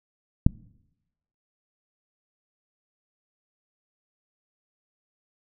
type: click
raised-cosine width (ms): 5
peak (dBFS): -3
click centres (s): 0.465
effects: noise-tail reverb RT60 0.9 s tail -24 dB re dry